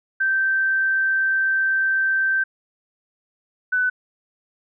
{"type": "tone pair in turn", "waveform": "sine", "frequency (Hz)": [1558, 1500.8], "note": ["G6", "F#6"], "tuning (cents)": [-11, 24], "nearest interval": "minor second", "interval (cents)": 65, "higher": "first", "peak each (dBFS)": -17, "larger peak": "neither", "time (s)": [[0.2, 2.44], [3.72, 3.9]], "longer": "first", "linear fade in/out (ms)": 10, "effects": []}